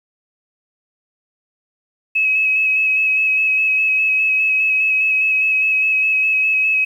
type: tone with vibrato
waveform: sine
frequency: 2568 Hz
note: E7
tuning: 46 cents flat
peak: -13 dBFS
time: 2.15-6.85 s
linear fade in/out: 10 ms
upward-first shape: square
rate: 4.9 Hz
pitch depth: 15 cents each way
effects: 8-bit